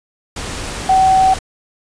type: tone in noise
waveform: sine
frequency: 759 Hz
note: F#5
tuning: 44 cents sharp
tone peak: -8 dBFS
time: 0.89-1.34 s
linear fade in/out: 5 ms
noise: pink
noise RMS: -25 dBFS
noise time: 0.36-1.39 s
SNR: +14 dB
effects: resampled to 22050 Hz